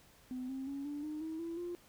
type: tone with pitch steps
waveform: sine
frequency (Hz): 253.9 / 265.8 / 278.2 / 291.1 / 304.7 / 319 / 333.9 / 349.5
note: B3 / C4 / C#4 / D4 / D#4 / D#4 / E4 / F4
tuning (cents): +48 / +27 / +6 / -15 / -36 / +43 / +22 / +1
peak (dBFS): -37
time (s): 0.31-1.75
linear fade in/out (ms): 0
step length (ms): 180
effects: tanh soft clip ceiling -34 dBFS + pink hiss -63 dBFS RMS until 1.88 s